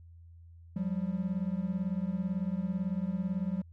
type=beating tone pair; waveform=triangle; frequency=177.9 / 195.9 Hz; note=F3 / G3; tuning=+32 / -1 cents; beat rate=18 Hz; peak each=-31 dBFS; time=0.76-3.62 s; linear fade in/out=5 ms; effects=added 84 Hz sine -50 dBFS peak until 3.72 s